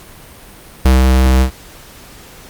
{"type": "tone with ADSR envelope", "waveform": "square", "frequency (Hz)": 64.7, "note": "C2", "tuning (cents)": -19, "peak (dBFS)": -6, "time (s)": [0.85, 1.51], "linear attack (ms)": 5, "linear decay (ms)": 160, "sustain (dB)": -2, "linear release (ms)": 97, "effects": ["pink hiss -38 dBFS RMS until 2.49 s", "Opus 48 kbps"]}